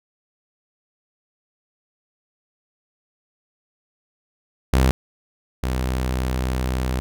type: tone pair in turn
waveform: sawtooth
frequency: 65 / 63.66 Hz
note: C2 / C2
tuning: -11 / -47 cents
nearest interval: unison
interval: 36 cents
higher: first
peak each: -10 / -17 dBFS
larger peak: first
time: 4.73-4.91 / 5.63-7 s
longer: second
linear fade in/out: 0 ms
effects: none